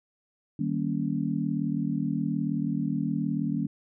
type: chord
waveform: sine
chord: Eb dominant seventh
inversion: none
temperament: just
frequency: 155.56 / 194.45 / 233.3 / 280 Hz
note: Eb3 / G3 / Bb3 / Db4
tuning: 0 / -14 / +2 / +18 cents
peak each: -31 dBFS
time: 0.59-3.67 s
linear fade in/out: 5 ms
effects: none